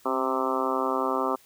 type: harmonic tone with a mistuned harmonic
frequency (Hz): 130.81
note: C3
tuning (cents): 0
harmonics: 2 / 3 / 4 / 5 / 6 / 7 / 8 / 9 / 10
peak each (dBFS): -32 / -31 / -32 / -34 / -35 / -33 / -33 / -30 / -35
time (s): 0.05-1.36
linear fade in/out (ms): 10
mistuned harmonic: 2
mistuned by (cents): +36
effects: white hiss -57 dBFS RMS until 1.45 s